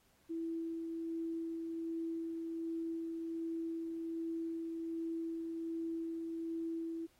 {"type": "tone with tremolo", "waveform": "sine", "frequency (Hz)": 329.6, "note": "E4", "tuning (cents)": 0, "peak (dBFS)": -36, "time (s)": [0.29, 7.07], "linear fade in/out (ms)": 20, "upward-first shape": "sine", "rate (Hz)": 1.3, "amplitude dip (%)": 25, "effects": ["pink hiss -71 dBFS RMS until 7.19 s", "AAC 48 kbps"]}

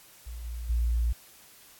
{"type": "tone with level steps", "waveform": "sine", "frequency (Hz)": 58.27, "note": "A#1", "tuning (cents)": 0, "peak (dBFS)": [-36, -33, -23], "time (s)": [0.26, 1.13], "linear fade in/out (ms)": 10, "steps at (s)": [0.44, 0.69], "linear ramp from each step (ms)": 10, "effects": ["white hiss -54 dBFS RMS until 1.79 s", "AAC 64 kbps"]}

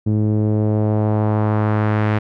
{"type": "tone with low-pass filter sweep", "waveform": "sawtooth", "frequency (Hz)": 106.6, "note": "G#2", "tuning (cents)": 46, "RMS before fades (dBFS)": -17, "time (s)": [0.06, 2.19], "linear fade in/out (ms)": 10, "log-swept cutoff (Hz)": [290, 2100], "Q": 1.3, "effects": []}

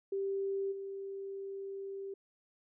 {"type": "tone with level steps", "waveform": "sine", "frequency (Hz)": 392, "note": "G4", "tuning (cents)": 0, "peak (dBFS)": [-32, -39], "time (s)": [0.12, 2.14], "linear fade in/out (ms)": 5, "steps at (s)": 0.71, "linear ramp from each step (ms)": 20, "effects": []}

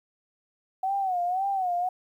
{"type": "tone with vibrato", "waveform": "sine", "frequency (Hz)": 746, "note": "F#5", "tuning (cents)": 14, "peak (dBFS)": -24, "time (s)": [0.83, 1.89], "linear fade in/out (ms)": 5, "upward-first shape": "sine", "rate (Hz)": 1.9, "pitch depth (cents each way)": 110, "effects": ["10-bit"]}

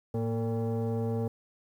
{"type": "tone with frequency modulation", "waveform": "sine", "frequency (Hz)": 111.3, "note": "A2", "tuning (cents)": 20, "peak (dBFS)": -26, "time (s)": [0.14, 1.28], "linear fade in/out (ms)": 5, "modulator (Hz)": 343, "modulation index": 1.2, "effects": ["tanh soft clip ceiling -24 dBFS", "10-bit"]}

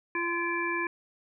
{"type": "harmonic tone with a mistuned harmonic", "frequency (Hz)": 342.9, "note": "F4", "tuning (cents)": -32, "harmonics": [1, 3, 5, 7], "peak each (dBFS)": [-33, -33, -33, -33], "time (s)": [0.15, 0.87], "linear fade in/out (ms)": 2, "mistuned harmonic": 7, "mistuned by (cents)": -40, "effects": []}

